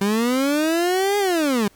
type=linear two-way sweep; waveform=30% pulse; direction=up then down; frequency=193.9 to 413.8 to 193.9 Hz; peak=-15 dBFS; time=0.01-1.68 s; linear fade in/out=5 ms; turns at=1.18 s; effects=pink hiss -55 dBFS RMS until 1.75 s